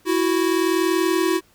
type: tone pair together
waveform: square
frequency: 329.6 / 370 Hz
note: E4 / F#4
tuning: 0 / 0 cents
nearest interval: major second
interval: 200 cents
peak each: -21 dBFS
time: 0.05-1.41 s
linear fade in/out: 50 ms
effects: pink hiss -57 dBFS RMS until 1.54 s